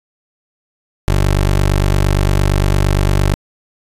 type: tone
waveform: 20% pulse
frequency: 48.73 Hz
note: G1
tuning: 10 cents flat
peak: -6 dBFS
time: 1.08-3.34 s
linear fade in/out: 0 ms
effects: resampled to 32000 Hz